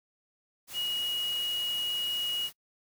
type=tone in noise; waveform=sine; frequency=2894 Hz; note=F#7; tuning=39 cents flat; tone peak=-29 dBFS; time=0.73-2.5 s; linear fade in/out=50 ms; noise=white; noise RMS=-43 dBFS; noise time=0.67-2.53 s; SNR=+11 dB; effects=noise-tail reverb RT60 0.1 s tail -26 dB re dry